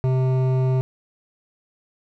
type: tone with hard clipping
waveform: triangle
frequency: 129.8 Hz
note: C3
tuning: 13 cents flat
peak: -19 dBFS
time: 0.04-0.81 s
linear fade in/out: 0 ms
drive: 16 dB
effects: none